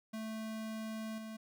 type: tone with level steps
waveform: square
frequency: 220 Hz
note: A3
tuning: in tune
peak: -40 / -44 dBFS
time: 0.13-1.37 s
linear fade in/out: 10 ms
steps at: 1.18 s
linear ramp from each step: 2 ms
effects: none